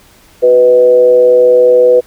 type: tone with frequency modulation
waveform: sine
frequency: 496.6 Hz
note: B4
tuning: 9 cents sharp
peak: -3 dBFS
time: 0.42-2.01 s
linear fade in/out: 20 ms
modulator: 128 Hz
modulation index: 0.46
effects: pink hiss -44 dBFS RMS until 2.06 s